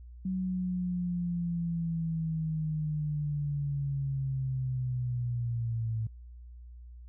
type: linear sweep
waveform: sine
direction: down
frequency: 187.8 to 110.6 Hz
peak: -29 dBFS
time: 0.25-6.07 s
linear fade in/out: 5 ms
effects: added 60 Hz sine -45 dBFS peak until 7.08 s